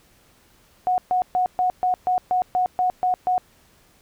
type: tone bursts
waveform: sine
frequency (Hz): 732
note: F#5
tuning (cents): -19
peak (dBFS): -17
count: 11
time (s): 0.87-3.38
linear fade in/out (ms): 0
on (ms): 110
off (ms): 130
effects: pink hiss -57 dBFS RMS until 4.01 s